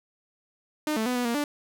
sawtooth tone with pitch steps, 304.3 / 220.2 / 249.4 / 245.6 / 234.5 / 292.3 Hz, D#4 / A3 / B3 / B3 / A#3 / D4, -38 / +2 / +17 / -9 / +11 / -8 cents, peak -21 dBFS, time 0.87-1.44 s, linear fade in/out 2 ms, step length 95 ms, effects none

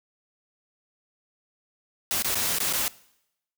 white noise with dropouts, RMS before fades -26 dBFS, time 2.11-2.88 s, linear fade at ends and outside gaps 0 ms, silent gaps 2.223-2.246 / 2.346-2.355 / 2.585-2.603 / 2.727-2.735 s, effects noise-tail reverb RT60 0.8 s tail -21 dB re dry

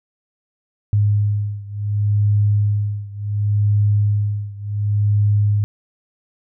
sine beating tone pair, 103.2 / 103.89 Hz, G#2 / G#2, -10 / +1 cents, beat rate 0.69 Hz, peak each -17 / -19 dBFS, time 0.93-5.64 s, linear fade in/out 0 ms, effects none

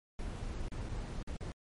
brown noise with dropouts, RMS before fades -39 dBFS, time 0.19-1.52 s, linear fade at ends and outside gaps 1 ms, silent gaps 0.684-0.718 / 0.889-0.893 / 1.227-1.274 / 1.367-1.407 s, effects MP3 48 kbps

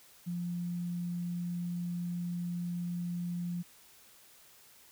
sine tone, 174.61 Hz, F3, in tune, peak -33 dBFS, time 0.26-3.63 s, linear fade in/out 20 ms, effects white hiss -59 dBFS RMS until 4.91 s

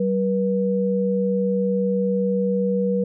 sine tone pair together, 191.21 / 483.5 Hz, G3 / B4, -43 / -37 cents, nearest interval octave + major third, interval 1606 cents, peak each -21 dBFS, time 0-3.04 s, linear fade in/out 5 ms, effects none

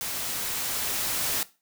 white noise with level ramp, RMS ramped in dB -32 to -27 dBFS, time 0.01-1.43 s, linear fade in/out 0 ms, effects noise-tail reverb RT60 0.3 s tail -18 dB re dry

